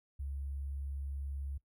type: tone with sample-and-hold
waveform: sine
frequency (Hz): 69.3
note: C#2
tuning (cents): 0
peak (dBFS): -37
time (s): 0.19-1.58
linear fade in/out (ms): 10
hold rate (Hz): 11025
effects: noise-tail reverb RT60 0.1 s tail -20 dB re dry